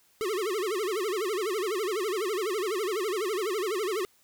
square tone with vibrato, 399.7 Hz, G4, 34 cents sharp, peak -28 dBFS, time 0.21-4.05 s, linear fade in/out 0 ms, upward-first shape sine, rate 12 Hz, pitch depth 210 cents each way, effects white hiss -64 dBFS RMS until 4.23 s

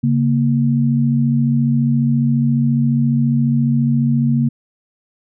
sine tone pair together, 138.59 / 233.1 Hz, C#3 / A#3, 0 / 0 cents, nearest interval major sixth, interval 900 cents, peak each -15 dBFS, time 0.03-4.49 s, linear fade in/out 10 ms, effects none

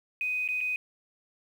sine tone with dropouts, 2500 Hz, D#7, 8 cents sharp, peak -27 dBFS, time 0.21-0.76 s, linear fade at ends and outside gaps 1 ms, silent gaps 0.478-0.487 / 0.606-0.611 s, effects 9-bit

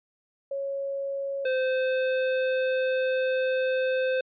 sine / square tone pair in turn, 552 / 517.6 Hz, C#5 / C5, -7 / -19 cents, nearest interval minor second, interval 112 cents, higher first, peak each -28 / -24 dBFS, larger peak second, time 0.51-1.45 / 1.45-4.21 s, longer second, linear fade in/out 5 ms, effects resampled to 8000 Hz

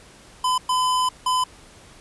square tone bursts at uneven times, 1012 Hz, B5, 42 cents sharp, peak -19 dBFS, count 3, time 0.44-0.58 / 0.69-1.09 / 1.26-1.44 s, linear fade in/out 5 ms, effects pink hiss -48 dBFS RMS until 2 s + resampled to 24000 Hz

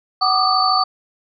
sine tone cluster, 752 / 1174 / 1227 / 4512 Hz, F#5 / D6 / D#6 / C#8, +28 / -1 / -25 / +30 cents, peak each -19 dBFS, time 0.21-0.84 s, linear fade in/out 10 ms, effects none

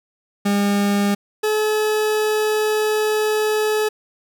40% pulse tone pair in turn, 202.2 / 428.4 Hz, G#3 / A4, -46 / -46 cents, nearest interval octave + minor second, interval 1300 cents, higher second, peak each -15 / -16 dBFS, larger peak first, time 0.45-1.15 / 1.43-3.89 s, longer second, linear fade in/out 10 ms, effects none

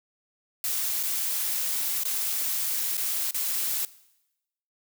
blue noise with dropouts, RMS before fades -28 dBFS, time 0.64-3.85 s, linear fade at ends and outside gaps 1 ms, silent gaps 1.029-1.034 / 2.035-2.052 / 2.97-2.977 / 3.309-3.344 s, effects noise-tail reverb RT60 0.9 s tail -19 dB re dry

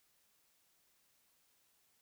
silence, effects white hiss -74 dBFS RMS until 2.01 s

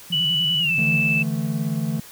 sine tone with vibrato, 160 Hz, D#3, 49 cents sharp, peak -28 dBFS, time 0.1-1.03 s, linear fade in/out 5 ms, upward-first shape square, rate 10 Hz, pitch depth 140 cents each way
sine tone with pitch glide, 2960 to 2637 Hz, F#7 to E7, 0 to 0 cents, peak -18 dBFS, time 0.12-1.23 s, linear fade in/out 10 ms, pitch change -200 cents, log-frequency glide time 0.59-0.72 s
triangle chord, D suspended second, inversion none, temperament equal, 146.83 / 164.81 / 220 Hz, D3 / E3 / A3, 0 / 0 / 0 cents, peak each -24 dBFS, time 0.78-2 s, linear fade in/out 5 ms
effects white hiss -43 dBFS RMS until 2.11 s

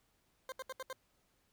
20% pulse tone bursts, 523.3 Hz, C5, in tune, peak -36 dBFS, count 5, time 0.49-0.929 s, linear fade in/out 2 ms, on 31 ms, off 71 ms, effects pink hiss -75 dBFS RMS until 1.52 s

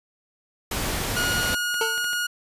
pink noise, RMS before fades -27 dBFS, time 0.71-1.55 s, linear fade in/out 5 ms
sawtooth tone, 1440 Hz, F#6, 47 cents flat, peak -20 dBFS, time 1.16-2.27 s, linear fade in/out 10 ms
clicks, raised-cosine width 0.3 ms, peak -22 dBFS, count 6, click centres 1.533 / 1.743 / 1.826 / 1.979 / 2.044 / 2.132 s
25% pulse tone with exponential decay, 448.4 Hz, A4, 33 cents sharp, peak -17 dBFS, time 1.81-2.09 s, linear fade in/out 2 ms, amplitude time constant 60 ms
effects resampled to 32000 Hz

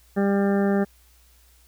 harmonic tone, 198.9 Hz, G3, 25 cents sharp, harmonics 1 / 2 / 3 / 4 / 6 / 7 / 8 / 9, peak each -20 / -24 / -29 / -32 / -39 / -40 / -38 / -38 dBFS, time 0.16-0.85 s, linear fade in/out 20 ms, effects added 60 Hz sine -55 dBFS peak until 1.67 s + white hiss -59 dBFS RMS until 1.67 s

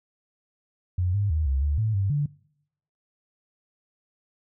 sine tone with pitch steps, 90.2 / 101.4 / 77.9 / 67.3 / 72.9 / 109.6 / 98.2 / 145.4 Hz, F#2 / G#2 / D#2 / C2 / D2 / A2 / G2 / D3, -44 / -41 / +3 / +49 / -12 / -6 / +4 / -17 cents, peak -21 dBFS, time 0.98-2.26 s, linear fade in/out 5 ms, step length 160 ms, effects noise-tail reverb RT60 0.8 s tail -25 dB re dry

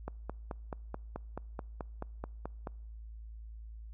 click train, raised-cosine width 1 ms, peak -24 dBFS, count 13, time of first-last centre 0.08-2.672 s, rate 4.63 Hz, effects noise-tail reverb RT60 0.9 s tail -26 dB re dry + added 55 Hz sine -44 dBFS peak until 3.93 s

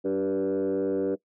sine tone with frequency modulation, 387.3 Hz, G4, 21 cents flat, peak -22 dBFS, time 0.04-1.16 s, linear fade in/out 20 ms, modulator 96.5 Hz, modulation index 1.4, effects noise-tail reverb RT60 0.1 s tail -20 dB re dry + tanh soft clip ceiling -21 dBFS

